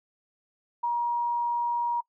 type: tone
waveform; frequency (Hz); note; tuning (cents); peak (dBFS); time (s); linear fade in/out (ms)
sine; 951; A#5; +34; -24; 0.83-2.01; 10
effects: noise-tail reverb RT60 0.1 s tail -24 dB re dry